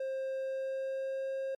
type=tone with pitch glide; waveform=triangle; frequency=531 to 535.9 Hz; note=C5 to C5; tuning=+25 to +41 cents; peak=-31 dBFS; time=0-1.55 s; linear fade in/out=5 ms; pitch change=+16 cents; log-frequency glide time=0.38-1.32 s; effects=MP3 64 kbps